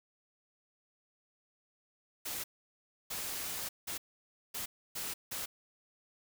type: noise bursts at uneven times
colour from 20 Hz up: white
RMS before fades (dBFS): -39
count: 6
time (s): 2.25-2.44 / 3.1-3.69 / 3.87-3.98 / 4.54-4.66 / 4.95-5.14 / 5.31-5.46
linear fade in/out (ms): 10
effects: none